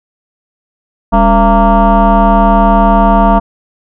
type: tone with frequency modulation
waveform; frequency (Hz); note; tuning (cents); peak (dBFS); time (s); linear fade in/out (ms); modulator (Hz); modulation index
sine; 440; A4; 0; -3; 1.12-3.4; 20; 240; 2.6
effects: tanh soft clip ceiling 0 dBFS